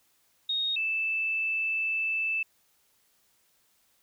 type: tone pair in turn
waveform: sine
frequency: 3729 / 2637 Hz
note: A#7 / E7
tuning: 0 / 0 cents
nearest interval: tritone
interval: 600 cents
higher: first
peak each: -26 dBFS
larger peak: neither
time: 0.49-0.76 / 0.76-2.43 s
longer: second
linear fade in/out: 5 ms
effects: white hiss -68 dBFS RMS until 4.02 s